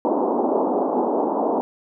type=band-pass noise; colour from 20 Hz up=pink; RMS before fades=-21 dBFS; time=0.05-1.61 s; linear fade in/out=0 ms; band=240 to 960 Hz; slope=48 dB/octave; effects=none